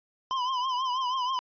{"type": "tone with vibrato", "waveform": "square", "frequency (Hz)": 1021, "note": "C6", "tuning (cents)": -43, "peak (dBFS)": -27, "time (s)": [0.31, 1.39], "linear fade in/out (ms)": 0, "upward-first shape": "triangle", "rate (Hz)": 6.2, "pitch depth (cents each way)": 91, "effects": ["resampled to 11025 Hz"]}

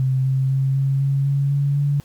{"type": "tone with pitch steps", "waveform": "sine", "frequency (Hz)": [131.3, 132.9, 134.52, 136.17, 137.83, 139.51, 141.21, 142.94], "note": ["C3", "C3", "C3", "C#3", "C#3", "C#3", "C#3", "D3"], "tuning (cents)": [6, 27, 48, -31, -10, 11, 32, -47], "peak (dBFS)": -16, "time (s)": [0, 2], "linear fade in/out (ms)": 0, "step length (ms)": 250, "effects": ["pink hiss -53 dBFS RMS until 2.04 s"]}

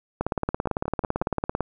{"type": "two click trains", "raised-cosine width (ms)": 1, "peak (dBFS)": [-10, -17], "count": [26, 5], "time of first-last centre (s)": [[0.21, 1.607], [0.49, 1.221]], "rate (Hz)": [17.9, 5.47], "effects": []}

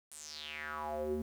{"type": "tone with band-pass filter sweep", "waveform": "square", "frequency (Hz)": 76, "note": "D#2", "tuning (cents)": -40, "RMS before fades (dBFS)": -40, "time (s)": [0.11, 1.22], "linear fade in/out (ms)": 5, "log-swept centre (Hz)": [9900, 270], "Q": 5.3, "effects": ["10-bit"]}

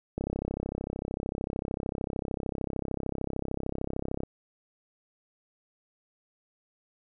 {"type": "click train", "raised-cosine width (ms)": 2, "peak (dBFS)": -18, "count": 136, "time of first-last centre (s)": [0.18, 4.234], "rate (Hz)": 33.3, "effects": []}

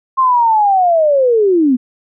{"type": "linear sweep", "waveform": "sine", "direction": "down", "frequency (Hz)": [1069, 238.3], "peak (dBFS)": -8, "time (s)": [0.17, 1.77], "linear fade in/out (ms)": 20, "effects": []}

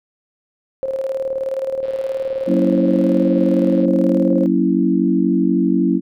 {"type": "tone with tremolo", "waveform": "sine", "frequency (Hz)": 533, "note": "C5", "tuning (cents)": 32, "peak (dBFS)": -17, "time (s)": [0.83, 4.46], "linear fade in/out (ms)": 0, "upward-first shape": "square", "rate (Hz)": 19, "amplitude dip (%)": 55}
{"type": "click train", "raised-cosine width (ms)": 0.3, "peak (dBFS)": -27, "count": 233, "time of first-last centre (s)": [1.83, 3.847], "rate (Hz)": 115}
{"type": "chord", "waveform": "sine", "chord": "F# dominant seventh", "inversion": "none", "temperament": "equal", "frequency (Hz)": [185, 233.1, 277.2, 329.6], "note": ["F#3", "A#3", "C#4", "E4"], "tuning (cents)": [0, 0, 0, 0], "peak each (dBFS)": [-18, -20, -18, -18], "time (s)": [2.46, 6.01], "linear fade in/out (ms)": 50}
{"effects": []}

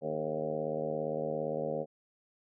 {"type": "harmonic tone with a mistuned harmonic", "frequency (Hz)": 77.5, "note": "D#2", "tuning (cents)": -6, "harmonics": [2, 3, 4, 5, 6, 7, 8, 9, 10], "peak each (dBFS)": [-42, -42, -45, -42, -38, -35, -44, -43, -49], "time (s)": [0.01, 1.86], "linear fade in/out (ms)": 50, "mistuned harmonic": 5, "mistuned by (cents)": 54, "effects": []}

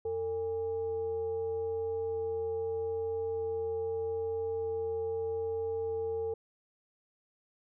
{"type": "tone with frequency modulation", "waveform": "sine", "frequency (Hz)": 450.4, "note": "A4", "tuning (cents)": 40, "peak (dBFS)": -31, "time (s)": [0.05, 6.34], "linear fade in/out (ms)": 5, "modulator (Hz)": 363, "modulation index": 0.34, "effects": []}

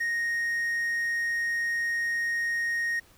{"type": "tone with quantisation", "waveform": "triangle", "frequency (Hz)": 1864.7, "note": "A#6", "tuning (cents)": 0, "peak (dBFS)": -24, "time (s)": [0, 3], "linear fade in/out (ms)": 10, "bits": 9, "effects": ["pink hiss -58 dBFS RMS until 3.17 s"]}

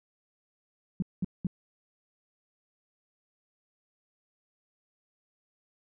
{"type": "tone bursts", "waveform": "sine", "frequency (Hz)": 183.4, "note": "F#3", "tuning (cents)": -15, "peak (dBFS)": -25, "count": 3, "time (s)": [1, 1.469], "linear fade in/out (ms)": 2, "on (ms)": 23, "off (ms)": 200, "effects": []}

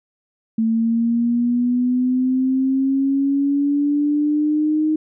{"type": "linear sweep", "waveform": "sine", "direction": "up", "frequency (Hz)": [222.7, 311.2], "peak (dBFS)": -15, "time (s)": [0.58, 4.96], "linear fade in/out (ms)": 5, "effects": []}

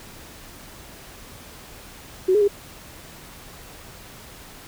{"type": "tone with pitch steps", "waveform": "sine", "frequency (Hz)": [372.9, 419.7, 404.9], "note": ["F#4", "G#4", "G#4"], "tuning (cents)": [14, 18, -44], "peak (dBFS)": -14, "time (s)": [2.28, 2.481], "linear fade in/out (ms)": 10, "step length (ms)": 67, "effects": ["pink hiss -43 dBFS RMS until 4.67 s"]}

